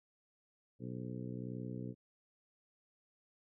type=harmonic tone with a mistuned harmonic; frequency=61.74 Hz; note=B1; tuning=in tune; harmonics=2 / 3 / 4 / 5 / 6 / 7 / 8; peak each=-44 / -46 / -47 / -50 / -55 / -52 / -57 dBFS; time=0.79-1.95 s; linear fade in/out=50 ms; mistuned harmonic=8; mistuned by=+69 cents; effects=none